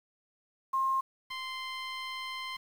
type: tone pair in turn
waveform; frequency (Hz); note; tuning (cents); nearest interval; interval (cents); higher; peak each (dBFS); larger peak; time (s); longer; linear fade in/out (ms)
sine / 15% pulse; 1065 / 1041.9; C6 / C6; +30 / -8; unison; 38; first; -26 / -29; first; 0.73-1.01 / 1.3-2.57; second; 10
effects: low-pass 5000 Hz 12 dB/octave + 9-bit